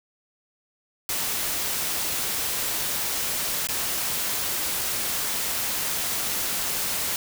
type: noise with dropouts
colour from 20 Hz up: white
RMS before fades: -27 dBFS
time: 1.09-7.16 s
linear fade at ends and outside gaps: 1 ms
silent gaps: 3.671-3.687 s
effects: none